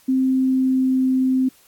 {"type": "tone with pitch glide", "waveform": "sine", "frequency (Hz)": [261.6, 259.8], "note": ["C4", "C4"], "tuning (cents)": [0, -12], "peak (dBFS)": -15, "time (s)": [0.08, 1.49], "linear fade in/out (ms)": 10, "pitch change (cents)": -12, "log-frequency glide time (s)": [0.25, 1.08], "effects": ["white hiss -54 dBFS RMS until 1.67 s", "AAC 64 kbps"]}